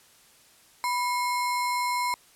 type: tone with sample-and-hold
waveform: sine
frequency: 987.8 Hz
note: B5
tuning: in tune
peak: -24 dBFS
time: 0.84-2.14 s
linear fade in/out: 0 ms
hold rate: 3150 Hz
effects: white hiss -57 dBFS RMS until 2.35 s + low-pass 12000 Hz 12 dB/octave